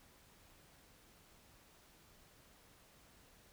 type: silence
effects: pink hiss -65 dBFS RMS until 3.52 s